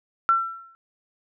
sine tone with exponential decay, 1349 Hz, E6, 40 cents sharp, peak -13 dBFS, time 0.29-0.75 s, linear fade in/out 0 ms, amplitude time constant 100 ms, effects none

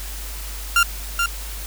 30% pulse tone with echo, 1391 Hz, F6, 7 cents flat, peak -10 dBFS, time 0.76-0.83 s, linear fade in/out 2 ms, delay 430 ms, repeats 1, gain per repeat -5 dB, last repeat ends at 1.26 s, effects added 50 Hz sine -30 dBFS peak until 1.66 s + white hiss -35 dBFS RMS until 1.66 s

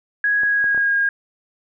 sine tone with pitch glide, 1661.2 to 1626.1 Hz, G#6 to G#6, 0 to -37 cents, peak -15 dBFS, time 0.24-1.09 s, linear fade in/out 2 ms, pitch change -37 cents, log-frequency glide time 0.42-0.96 s
clicks, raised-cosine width 1 ms, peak -21 dBFS, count 4, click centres 0.434 / 0.642 / 0.747 / 0.777 s
effects none

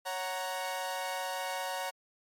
sawtooth chord, F# major, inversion second, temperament equal, 554.4 / 740 / 932.3 Hz, C#5 / F#5 / A#5, 0 / 0 / 0 cents, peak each -35 / -34 / -34 dBFS, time 0.05-1.91 s, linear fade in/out 20 ms, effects MP3 64 kbps

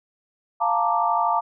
sine chord, Bb major seventh, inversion second, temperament equal, 698.5 / 880 / 932.3 / 1174.7 Hz, F5 / A5 / Bb5 / D6, 0 / 0 / 0 / 0 cents, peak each -24 dBFS, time 0.6-1.41 s, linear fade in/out 20 ms, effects none

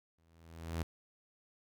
sawtooth tone with exponential growth, 82.41 Hz, E2, in tune, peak -29 dBFS, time 0.18-0.83 s, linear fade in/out 5 ms, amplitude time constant 140 ms, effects none

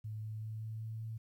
sine tone with pitch steps, 108.1 / 108.85 / 109.61 / 110.37 / 111.14 / 111.91 Hz, A2 / A2 / A2 / A2 / A2 / A2, -30 / -18 / -6 / +6 / +18 / +30 cents, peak -39 dBFS, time 0.04-1.18 s, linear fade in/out 10 ms, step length 190 ms, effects 12-bit

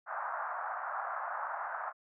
white band-pass noise, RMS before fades -38 dBFS, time 0.06-1.93 s, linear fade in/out 50 ms, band 660 to 1500 Hz, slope 48 dB/octave, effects none

